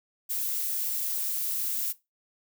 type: noise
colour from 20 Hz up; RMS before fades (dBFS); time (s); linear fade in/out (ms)
violet; -30; 0.29-1.93; 20
effects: noise-tail reverb RT60 0.2 s tail -17 dB re dry